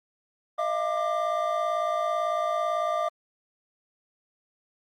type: tone cluster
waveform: triangle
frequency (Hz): 626 / 684 / 1190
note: D#5 / F5 / D6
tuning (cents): +10 / -36 / +22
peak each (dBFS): -27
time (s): 0.58-3.09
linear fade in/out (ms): 10
effects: Opus 24 kbps